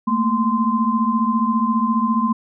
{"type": "tone cluster", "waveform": "sine", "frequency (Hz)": [218.6, 233.3, 1038], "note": ["A3", "A#3", "C6"], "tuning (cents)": [-11, 2, -14], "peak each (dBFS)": -20, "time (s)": [0.07, 2.33], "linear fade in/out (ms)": 10, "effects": []}